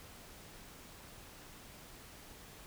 silence, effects pink hiss -54 dBFS RMS until 2.66 s

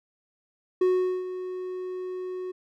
triangle tone with ADSR envelope, 367.7 Hz, F#4, 11 cents flat, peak -16 dBFS, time 0.81-2.52 s, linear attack 6 ms, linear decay 420 ms, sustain -13 dB, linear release 14 ms, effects none

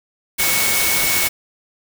sine tone in noise, 2217 Hz, C#7, in tune, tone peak -22 dBFS, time 0.38-1.29 s, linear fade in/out 20 ms, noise white, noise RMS -18 dBFS, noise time 0.38-1.29 s, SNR -7 dB, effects none

